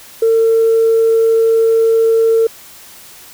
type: tone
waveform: sine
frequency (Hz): 452.1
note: A4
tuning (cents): +47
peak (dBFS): -7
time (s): 0.22-2.47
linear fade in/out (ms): 5
effects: tanh soft clip ceiling -4 dBFS + white hiss -38 dBFS RMS until 3.33 s